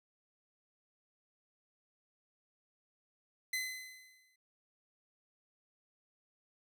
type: tone with exponential decay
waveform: sawtooth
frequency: 2034 Hz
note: C7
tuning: 50 cents flat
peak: -29 dBFS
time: 3.53-4.36 s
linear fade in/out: 5 ms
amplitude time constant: 180 ms
effects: none